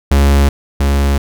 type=tone pair in turn; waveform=45% pulse; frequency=70.1 / 70.1 Hz; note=C#2 / C#2; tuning=+20 / +20 cents; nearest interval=unison; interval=0 cents; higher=neither; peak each=-7 / -10 dBFS; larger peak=first; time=0.11-0.49 / 0.8-1.18 s; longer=neither; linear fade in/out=5 ms; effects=none